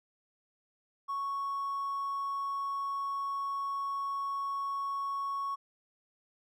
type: tone with hard clipping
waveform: triangle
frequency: 1108.7 Hz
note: C#6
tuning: in tune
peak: -32 dBFS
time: 1.08-5.56 s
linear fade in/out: 20 ms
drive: 4 dB
effects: MP3 96 kbps